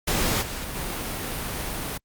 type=noise with level steps; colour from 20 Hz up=pink; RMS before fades=-24 / -33 / -30 dBFS; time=0.07-1.98 s; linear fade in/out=10 ms; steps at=0.41 / 0.74 s; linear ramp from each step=20 ms; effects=Opus 48 kbps